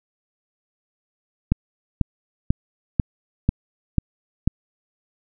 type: click train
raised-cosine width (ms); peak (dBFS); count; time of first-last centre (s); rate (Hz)
5; -4; 7; 1.52-4.476; 2.03
effects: none